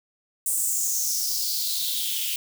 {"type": "noise with high-pass filter sweep", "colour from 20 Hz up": "blue", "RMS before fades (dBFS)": -26, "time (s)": [0.46, 2.36], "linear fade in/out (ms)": 2, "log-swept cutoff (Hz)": [8500, 2800], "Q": 4.7, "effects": []}